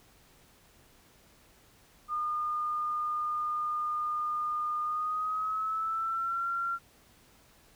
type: tone with pitch glide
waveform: sine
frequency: 1217 to 1373.9 Hz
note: D#6 to F6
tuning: -39 to -29 cents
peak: -29 dBFS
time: 2.08-6.79 s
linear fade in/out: 50 ms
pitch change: +210 cents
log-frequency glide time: 4.82-6.47 s
effects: pink hiss -61 dBFS RMS until 7.75 s